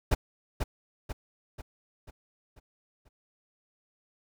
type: noise with echo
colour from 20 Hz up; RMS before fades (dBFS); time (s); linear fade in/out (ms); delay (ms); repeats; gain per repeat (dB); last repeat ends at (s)
brown; -23; 0.11-0.15; 10; 490; 6; -6; 3.09
effects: none